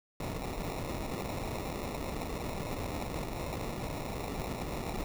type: noise with sample-and-hold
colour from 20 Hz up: pink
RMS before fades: -37 dBFS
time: 0.2-5.04 s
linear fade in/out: 2 ms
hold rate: 1575 Hz
effects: none